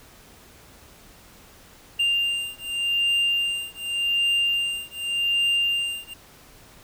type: beating tone pair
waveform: triangle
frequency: 2794 / 2794.86 Hz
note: F7 / F7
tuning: 0 / +1 cents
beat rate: 0.86 Hz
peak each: -23 dBFS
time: 1.99-6.14 s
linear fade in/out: 10 ms
effects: pink hiss -50 dBFS RMS until 6.83 s